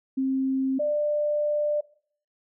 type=tone pair in turn; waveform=sine; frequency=265.5 / 594.1 Hz; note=C4 / D5; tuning=+25 / +20 cents; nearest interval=octave + major second; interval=1395 cents; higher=second; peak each=-22 dBFS; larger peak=neither; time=0.17-0.79 / 0.79-1.81 s; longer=second; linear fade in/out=10 ms; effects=noise-tail reverb RT60 0.5 s tail -18 dB re dry